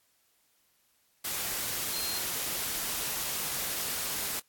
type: tone in noise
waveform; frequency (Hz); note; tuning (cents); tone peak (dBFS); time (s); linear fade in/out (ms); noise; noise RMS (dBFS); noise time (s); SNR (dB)
sine; 4186; C8; 0; -35; 1.93-2.19; 10; white; -33; 1.24-4.4; -5
effects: white hiss -70 dBFS RMS until 4.48 s + AAC 64 kbps